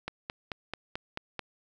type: click train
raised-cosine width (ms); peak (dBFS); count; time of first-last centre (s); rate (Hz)
0.3; -18; 7; 0.08-1.393; 4.57
effects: none